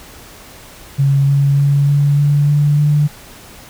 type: tone with pitch steps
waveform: sine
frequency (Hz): 138.59 / 140.12 / 141.67 / 143.23 / 144.81 / 146.41 / 148.02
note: C#3 / C#3 / C#3 / D3 / D3 / D3 / D3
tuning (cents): 0 / +19 / +38 / -43 / -24 / -5 / +14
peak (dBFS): -9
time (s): 0.98-3.08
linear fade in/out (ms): 20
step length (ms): 300
effects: pink hiss -38 dBFS RMS until 3.69 s